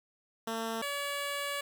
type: tone pair in turn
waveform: 10% pulse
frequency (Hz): 225.9 / 569.2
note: A3 / C#5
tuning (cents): +46 / +46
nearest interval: octave + major third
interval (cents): 1600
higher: second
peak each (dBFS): -25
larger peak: neither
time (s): 0.47-0.82 / 0.82-1.61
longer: second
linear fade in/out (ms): 5
effects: none